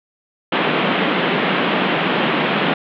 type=band-pass noise; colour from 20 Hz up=pink; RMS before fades=-18 dBFS; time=0.52-2.74 s; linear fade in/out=5 ms; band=160 to 3400 Hz; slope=48 dB/octave; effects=none